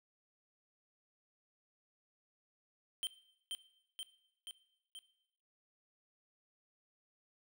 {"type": "tone with echo", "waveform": "square", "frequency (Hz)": 3125, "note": "G7", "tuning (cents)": -6, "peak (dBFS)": -36, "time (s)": [3.03, 3.07], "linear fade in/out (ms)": 0, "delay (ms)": 480, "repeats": 4, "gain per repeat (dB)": -3, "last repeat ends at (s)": 4.99, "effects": ["noise-tail reverb RT60 0.8 s tail -18 dB re dry"]}